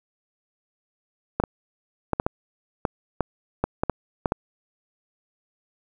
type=clicks; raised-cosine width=1 ms; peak=-7 dBFS; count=12; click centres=1.4 / 1.438 / 2.133 / 2.199 / 2.265 / 2.852 / 3.207 / 3.64 / 3.835 / 3.897 / 4.258 / 4.321 s; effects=8-bit